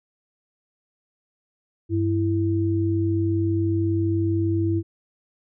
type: tone pair together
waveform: sine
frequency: 98.34 / 331 Hz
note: G2 / E4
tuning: +6 / +7 cents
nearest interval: octave + major sixth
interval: 2101 cents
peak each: -22 dBFS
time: 1.89-4.83 s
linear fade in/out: 50 ms
effects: none